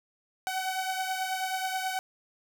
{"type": "beating tone pair", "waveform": "sawtooth", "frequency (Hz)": [752, 761.3], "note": ["F#5", "F#5"], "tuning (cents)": [28, 49], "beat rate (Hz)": 9.3, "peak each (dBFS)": [-27, -32], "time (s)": [0.47, 1.99], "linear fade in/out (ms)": 0, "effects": []}